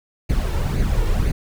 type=noise with flanger; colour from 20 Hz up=brown; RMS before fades=-19 dBFS; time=0.29-1.32 s; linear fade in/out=10 ms; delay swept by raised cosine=0.45 to 2.25 ms; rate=2 Hz; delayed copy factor=+0.6; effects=none